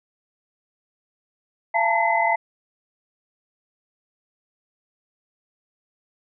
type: tone cluster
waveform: sine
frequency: 683 / 872 / 913 / 2035 Hz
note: F5 / A5 / A#5 / C7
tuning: -39 / -16 / -36 / -49 cents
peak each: -23 dBFS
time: 1.74-2.36 s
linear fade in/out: 10 ms
effects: none